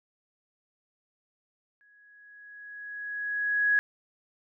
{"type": "tone with exponential growth", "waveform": "sine", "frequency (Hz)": 1669, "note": "G#6", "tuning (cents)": 8, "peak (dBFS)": -19, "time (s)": [1.81, 3.79], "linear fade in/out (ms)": 0, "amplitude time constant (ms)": 430, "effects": []}